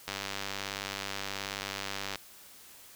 click train, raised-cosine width 0.2 ms, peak -17 dBFS, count 206, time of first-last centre 0.08-2.157 s, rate 98.7 Hz, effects white hiss -53 dBFS RMS until 2.95 s

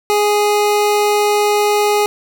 25% pulse tone, 415.3 Hz, G#4, in tune, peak -8 dBFS, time 0.1-2.06 s, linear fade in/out 0 ms, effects none

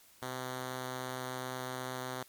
5% pulse tone, 128.2 Hz, C3, 35 cents flat, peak -26 dBFS, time 0.22-2.23 s, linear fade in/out 2 ms, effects white hiss -61 dBFS RMS until 2.28 s + MP3 96 kbps

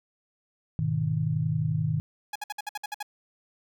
sine chord, G# minor, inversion none, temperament just, 103.83 / 124.59 / 155.74 Hz, G#2 / B2 / D#3, 0 / +16 / +2 cents, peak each -31 / -30 / -26 dBFS, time 0.79-2 s, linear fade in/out 0 ms
sawtooth tone bursts, 834 Hz, G#5, 7 cents sharp, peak -27 dBFS, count 9, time 2.33-3.028 s, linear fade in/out 5 ms, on 26 ms, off 58 ms
effects none

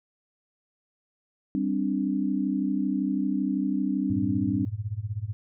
sine chord, G suspended fourth, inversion none, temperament just, 196 / 261.3 / 294 Hz, G3 / C4 / D4, 0 / -2 / +2 cents, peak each -28 dBFS, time 1.55-4.65 s, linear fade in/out 0 ms
sine tone with tremolo, 105.4 Hz, G#2, 26 cents sharp, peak -25 dBFS, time 4.1-5.33 s, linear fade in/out 0 ms, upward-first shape sine, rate 16 Hz, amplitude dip 90%
effects none

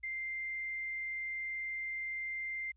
sine tone with quantisation, 2093 Hz, C7, in tune, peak -36 dBFS, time 0.03-2.72 s, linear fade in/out 10 ms, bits 11, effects added 60 Hz sine -65 dBFS peak until 2.76 s + resampled to 8000 Hz

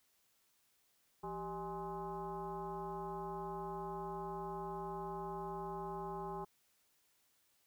sine tone with frequency modulation, 610 Hz, D#5, 34 cents flat, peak -40 dBFS, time 1.23-6.45 s, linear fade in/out 10 ms, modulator 220 Hz, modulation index 2.1, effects white hiss -75 dBFS RMS until 7.66 s

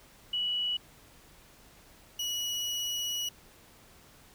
sine / 30% pulse tone pair in turn, 2940 / 2921 Hz, F#7 / F#7, -12 / -23 cents, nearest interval unison, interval 11 cents, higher first, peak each -28 dBFS, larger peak neither, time 0.33-0.77 / 2.19-3.29 s, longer second, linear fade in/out 5 ms, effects pink hiss -57 dBFS RMS until 4.34 s

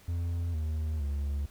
triangle tone with pitch steps, 85.5 / 77.95 / 71.07 Hz, F2 / D#2 / C#2, -36 / +4 / +44 cents, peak -27 dBFS, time 0.08-1.46 s, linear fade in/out 5 ms, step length 460 ms, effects pink hiss -58 dBFS RMS until 1.5 s

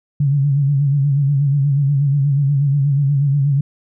sine tone with vibrato, 140.8 Hz, C#3, 27 cents sharp, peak -12 dBFS, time 0.2-3.61 s, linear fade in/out 5 ms, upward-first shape sine, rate 8.3 Hz, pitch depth 70 cents each way, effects none

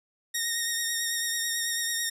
10% pulse tone with vibrato, 1858 Hz, A#6, 6 cents flat, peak -18 dBFS, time 0.34-2.1 s, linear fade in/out 10 ms, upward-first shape sine, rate 9.1 Hz, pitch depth 25 cents each way, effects resampled to 32000 Hz

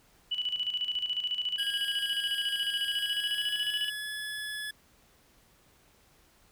sine tone with tremolo, 2960 Hz, F#7, in tune, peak -27 dBFS, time 0.31-3.9 s, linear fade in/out 10 ms, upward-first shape square, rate 14 Hz, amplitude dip 65%
25% pulse tone with pitch glide, 1631 to 1707.2 Hz, G#6 to G#6, -32 to +47 cents, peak -31 dBFS, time 1.58-4.71 s, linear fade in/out 5 ms, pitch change +79 cents, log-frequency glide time 2.85-4.09 s
effects pink hiss -63 dBFS RMS until 6.51 s

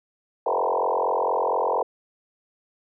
sine tone with frequency modulation, 712 Hz, F5, 33 cents sharp, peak -20 dBFS, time 0.46-1.83 s, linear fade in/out 5 ms, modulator 44.3 Hz, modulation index 6.4, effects none

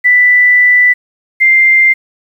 sine tone pair in turn, 1980 / 2095 Hz, B6 / C7, +4 / +2 cents, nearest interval minor second, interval 98 cents, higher second, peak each -4 dBFS, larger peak neither, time 0.04-0.94 / 1.4-1.94 s, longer first, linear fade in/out 20 ms, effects 7-bit

